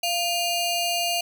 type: ring-modulated tone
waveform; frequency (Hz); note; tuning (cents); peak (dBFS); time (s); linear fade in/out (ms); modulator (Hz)
sawtooth; 1752; A6; -8; -16; 0.03-1.21; 5; 1060
effects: none